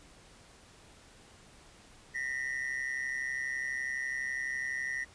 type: ring-modulated tone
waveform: triangle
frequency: 1900 Hz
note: A#6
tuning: 33 cents sharp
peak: -28 dBFS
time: 2.14-5.05 s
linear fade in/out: 20 ms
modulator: 66 Hz
effects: pink hiss -57 dBFS RMS until 5.14 s + resampled to 22050 Hz